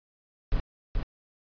brown noise with echo, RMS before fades -24 dBFS, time 0.52-0.6 s, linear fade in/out 0 ms, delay 430 ms, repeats 1, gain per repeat -3 dB, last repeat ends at 1.03 s, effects resampled to 11025 Hz

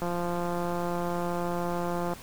click train, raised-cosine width 1 ms, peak -18 dBFS, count 369, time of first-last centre 0.02-2.135 s, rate 174 Hz, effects pink hiss -46 dBFS RMS until 2.22 s

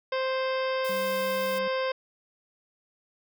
harmonic tone, 523.3 Hz, C5, in tune, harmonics 1 / 2 / 3 / 4 / 5 / 6 / 7 / 9 / 10, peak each -27 / -33 / -37 / -39 / -41 / -43 / -44 / -46 / -47 dBFS, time 0.12-1.92 s, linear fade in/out 5 ms
blue noise, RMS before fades -42 dBFS, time 0.84-1.59 s, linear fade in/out 10 ms
triangle tone, 194.2 Hz, G3, 16 cents flat, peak -36 dBFS, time 0.89-1.68 s, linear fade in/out 5 ms
effects none

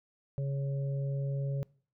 harmonic tone, 138.5 Hz, C#3, 1 cent flat, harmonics 1 / 3 / 4, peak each -30 / -46 / -43 dBFS, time 0.38-1.63 s, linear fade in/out 0 ms, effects noise-tail reverb RT60 0.5 s tail -24 dB re dry

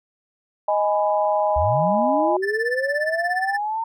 sine chord, G# minor, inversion second, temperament just, 623 / 830.6 / 996.7 Hz, D#5 / G#5 / B5, +2 / 0 / +16 cents, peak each -20 / -21 / -26 dBFS, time 0.68-2.37 s, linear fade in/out 5 ms
sine linear sweep, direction up, 63 to 915 Hz, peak -22 dBFS, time 1.56-3.84 s, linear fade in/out 5 ms
triangle tone with tremolo, 1761 Hz, A6, 1 cent sharp, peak -18 dBFS, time 2.42-3.58 s, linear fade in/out 20 ms, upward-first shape sine, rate 17 Hz, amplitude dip 90%
effects none

